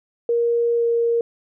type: tone with pitch glide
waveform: sine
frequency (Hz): 470.2 to 467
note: A#4 to A#4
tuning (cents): +15 to +3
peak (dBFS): -16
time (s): 0.29-1.21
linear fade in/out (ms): 2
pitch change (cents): -12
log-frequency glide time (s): 0.76-0.84
effects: none